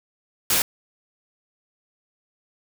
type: noise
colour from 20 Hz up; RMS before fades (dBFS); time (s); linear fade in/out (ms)
white; -20; 0.5-0.62; 2
effects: none